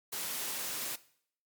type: high-pass noise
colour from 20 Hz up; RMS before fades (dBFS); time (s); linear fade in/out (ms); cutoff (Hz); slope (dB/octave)
white; -37; 0.12-0.96; 10; 160; 12
effects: noise-tail reverb RT60 0.6 s tail -18 dB re dry + MP3 96 kbps